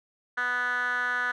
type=tone with band-pass filter; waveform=10% pulse; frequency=246.9 Hz; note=B3; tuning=in tune; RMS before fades=-28 dBFS; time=0.37-1.32 s; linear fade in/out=10 ms; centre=1600 Hz; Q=7.2; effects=none